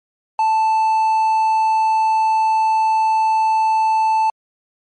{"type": "tone", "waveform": "triangle", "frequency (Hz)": 880, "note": "A5", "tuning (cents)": 0, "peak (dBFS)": -11, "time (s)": [0.39, 4.3], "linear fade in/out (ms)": 2, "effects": ["MP3 48 kbps"]}